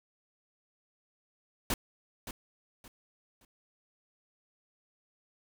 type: noise with echo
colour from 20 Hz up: pink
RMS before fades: -30 dBFS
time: 1.7-1.74 s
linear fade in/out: 2 ms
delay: 570 ms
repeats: 3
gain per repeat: -11 dB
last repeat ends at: 3.45 s
effects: none